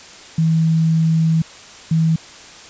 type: tone bursts at uneven times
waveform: sine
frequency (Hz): 161.6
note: E3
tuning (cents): -34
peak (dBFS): -12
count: 2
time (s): 0.38-1.42 / 1.91-2.16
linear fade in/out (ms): 5
effects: white hiss -39 dBFS RMS until 2.69 s + resampled to 16000 Hz